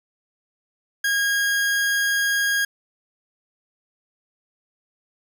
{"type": "tone", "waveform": "40% pulse", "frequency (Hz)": 1633, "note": "G#6", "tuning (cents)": -30, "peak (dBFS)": -18, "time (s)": [1.04, 2.65], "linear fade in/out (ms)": 5, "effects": []}